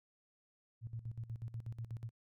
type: tone with tremolo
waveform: sine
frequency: 114.7 Hz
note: A#2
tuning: 28 cents flat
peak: -39 dBFS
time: 0.81-2.11 s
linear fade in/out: 50 ms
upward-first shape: square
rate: 8.2 Hz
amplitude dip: 80%
effects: none

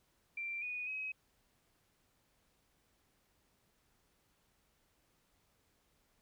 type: tone with pitch steps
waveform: sine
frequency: 2358 / 2470 / 2542 Hz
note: D7 / D#7 / D#7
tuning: +6 / -13 / +36 cents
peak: -38 dBFS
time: 0.37-1.12 s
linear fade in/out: 5 ms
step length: 250 ms
effects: pink hiss -75 dBFS RMS until 6.21 s

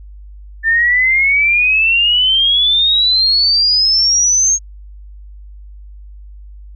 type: exponential sweep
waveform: sine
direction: up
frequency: 1779 to 6540 Hz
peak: -9 dBFS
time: 0.63-4.59 s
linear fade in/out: 50 ms
effects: added 50 Hz sine -32 dBFS peak until 6.75 s

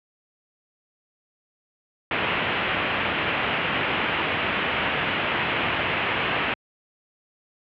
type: low-pass noise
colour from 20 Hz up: white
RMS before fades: -25 dBFS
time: 2.11-6.54 s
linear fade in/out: 2 ms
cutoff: 3000 Hz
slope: 48 dB/octave
effects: high-pass 80 Hz 12 dB/octave

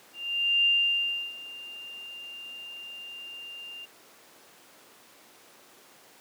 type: tone with ADSR envelope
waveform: sine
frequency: 2794 Hz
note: F7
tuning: in tune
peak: -19 dBFS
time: 0.13-3.86 s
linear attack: 520 ms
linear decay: 680 ms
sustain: -20 dB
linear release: 19 ms
effects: pink hiss -54 dBFS RMS until 6.2 s + high-pass 300 Hz 12 dB/octave

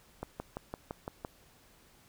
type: click train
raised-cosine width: 1 ms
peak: -23 dBFS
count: 7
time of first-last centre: 0.23-1.249 s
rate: 5.89 Hz
effects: pink hiss -62 dBFS RMS until 2.08 s

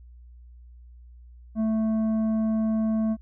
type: tone with tanh clipping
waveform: triangle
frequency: 220 Hz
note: A3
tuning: in tune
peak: -23 dBFS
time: 1.55-3.17 s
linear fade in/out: 50 ms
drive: 12 dB
effects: added 60 Hz sine -45 dBFS peak until 3.21 s

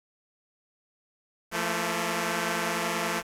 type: tone cluster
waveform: 5% pulse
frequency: 171.7 / 220.6 / 230.9 / 328.3 Hz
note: F3 / A3 / A#3 / E4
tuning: -29 / +5 / -16 / -7 cents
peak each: -19 / -19 / -27 / -28 dBFS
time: 1.51-3.23 s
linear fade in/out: 50 ms
effects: resampled to 32000 Hz + 8-bit

